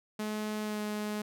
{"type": "tone with pitch glide", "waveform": "sawtooth", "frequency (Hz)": [213.2, 210.5], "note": ["G#3", "G#3"], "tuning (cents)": [46, 24], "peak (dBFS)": -29, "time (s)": [0.19, 1.22], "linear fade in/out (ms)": 5, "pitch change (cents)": -22, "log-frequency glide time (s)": [0.62, 0.8], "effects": []}